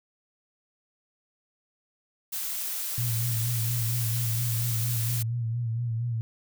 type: noise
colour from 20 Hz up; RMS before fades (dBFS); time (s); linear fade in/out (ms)
blue; -32; 2.32-5.23; 10
type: tone with vibrato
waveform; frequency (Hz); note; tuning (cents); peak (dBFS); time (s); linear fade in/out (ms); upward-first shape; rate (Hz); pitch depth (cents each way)
sine; 116.54; A#2; 0; -26; 2.98-6.21; 0; sine; 4.3; 61
effects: none